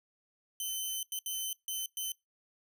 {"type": "tone bursts at uneven times", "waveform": "10% pulse", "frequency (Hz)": 3059, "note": "G7", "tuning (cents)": -43, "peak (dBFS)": -26, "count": 5, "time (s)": [[0.6, 1.03], [1.12, 1.19], [1.26, 1.53], [1.68, 1.86], [1.97, 2.12]], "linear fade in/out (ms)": 2, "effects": ["noise-tail reverb RT60 0.2 s tail -25 dB re dry"]}